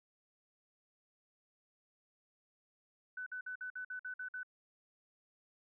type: tone bursts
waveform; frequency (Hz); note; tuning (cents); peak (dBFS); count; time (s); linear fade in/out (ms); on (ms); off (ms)
sine; 1500; F#6; +23; -40; 9; 3.17-4.432; 5; 94; 52
effects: none